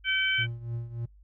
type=harmonic tone; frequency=767 Hz; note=G5; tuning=38 cents flat; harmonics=2 / 3 / 4; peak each=-28 / -28 / -29 dBFS; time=0.04-0.47 s; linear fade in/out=50 ms
type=tone with tremolo; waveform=triangle; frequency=117.3 Hz; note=A#2; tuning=11 cents sharp; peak=-27 dBFS; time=0.38-1.06 s; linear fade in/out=10 ms; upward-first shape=triangle; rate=3.4 Hz; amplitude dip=80%
effects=noise-tail reverb RT60 0.2 s tail -26 dB re dry + added 50 Hz sine -52 dBFS peak until 1.23 s